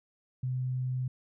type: tone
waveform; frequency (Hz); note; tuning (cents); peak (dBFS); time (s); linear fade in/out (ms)
sine; 127.8; C3; -40; -29; 0.43-1.08; 5
effects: none